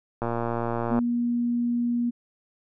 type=click train; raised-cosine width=1 ms; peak=-14 dBFS; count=91; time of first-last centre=0.22-0.989 s; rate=117 Hz
type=tone; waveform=sine; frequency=239.1 Hz; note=A#3; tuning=44 cents sharp; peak=-22 dBFS; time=0.9-2.11 s; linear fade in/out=20 ms
effects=none